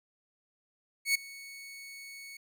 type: tone with ADSR envelope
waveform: sawtooth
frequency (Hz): 2217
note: C#7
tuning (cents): 0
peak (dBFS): -19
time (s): 1.05-2.37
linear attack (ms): 99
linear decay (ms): 8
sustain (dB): -22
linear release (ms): 4
effects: none